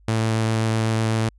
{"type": "tone", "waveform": "sawtooth", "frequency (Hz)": 111.5, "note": "A2", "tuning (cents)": 23, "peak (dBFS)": -15, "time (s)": [0.08, 1.29], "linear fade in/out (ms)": 5, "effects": ["added 50 Hz sine -50 dBFS peak until 1.38 s", "resampled to 24000 Hz"]}